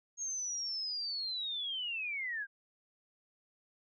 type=linear sweep; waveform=sine; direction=down; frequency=6560 to 1568 Hz; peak=-35 dBFS; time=0.17-2.47 s; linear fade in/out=50 ms; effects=none